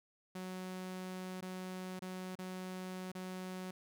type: tone with dropouts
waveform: sawtooth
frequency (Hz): 185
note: F#3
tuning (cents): 0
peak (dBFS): -38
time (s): 0.35-3.71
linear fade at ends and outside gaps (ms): 5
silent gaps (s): 1.409-1.423 / 1.993-2.02 / 2.354-2.388 / 3.118-3.15
effects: none